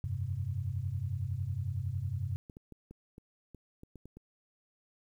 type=chord; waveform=sine; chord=F suspended second; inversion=none; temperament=just; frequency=87.31 / 98.22 / 130.96 Hz; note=F2 / G2 / C3; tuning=0 / +4 / +2 cents; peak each=-39 / -35 / -37 dBFS; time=0.04-2.36 s; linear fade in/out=0 ms
type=clicks; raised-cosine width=3 ms; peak=-36 dBFS; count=10; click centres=2.498 / 2.569 / 2.723 / 2.91 / 3.181 / 3.547 / 3.834 / 3.957 / 4.056 / 4.17 s
effects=11-bit